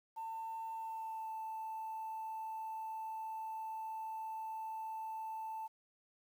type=tone with pitch glide; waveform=sine; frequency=897 to 883.1 Hz; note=A5 to A5; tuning=+33 to +6 cents; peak=-39 dBFS; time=0.16-5.68 s; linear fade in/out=20 ms; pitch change=-27 cents; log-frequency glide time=0.72-1.33 s; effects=tanh soft clip ceiling -37 dBFS + 11-bit